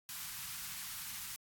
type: band-stop noise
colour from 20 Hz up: white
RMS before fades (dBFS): -44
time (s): 0.09-1.36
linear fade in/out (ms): 0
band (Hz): 200 to 980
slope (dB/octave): 24
effects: AAC 64 kbps